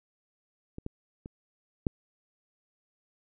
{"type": "clicks", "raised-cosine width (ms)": 3, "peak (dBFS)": [-26, -22, -28, -13], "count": 4, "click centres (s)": [0.784, 0.864, 1.259, 1.868], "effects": []}